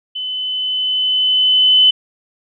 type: tone with level ramp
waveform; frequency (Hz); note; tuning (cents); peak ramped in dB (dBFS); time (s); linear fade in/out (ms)
sine; 3024; F#7; +37; -21 to -6; 0.15-1.91; 10
effects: none